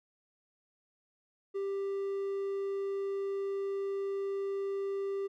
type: tone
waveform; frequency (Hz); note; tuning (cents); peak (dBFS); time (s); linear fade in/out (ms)
triangle; 394.1; G4; +9; -30; 1.54-5.28; 20
effects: none